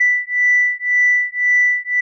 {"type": "beating tone pair", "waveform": "sine", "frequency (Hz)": [1975.5, 1977.4], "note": ["B6", "B6"], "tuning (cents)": [0, 2], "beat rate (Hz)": 1.9, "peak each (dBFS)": -15, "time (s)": [0, 2.01], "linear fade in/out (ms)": 10, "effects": ["tanh soft clip ceiling -5 dBFS"]}